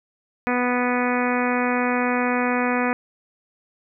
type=harmonic tone; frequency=246.9 Hz; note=B3; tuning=in tune; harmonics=1 / 2 / 3 / 4 / 5 / 6 / 7 / 8 / 9 / 10; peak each=-23 / -26 / -28 / -29 / -30 / -31 / -31 / -32 / -33 / -33 dBFS; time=0.47-2.93 s; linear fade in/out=0 ms; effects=none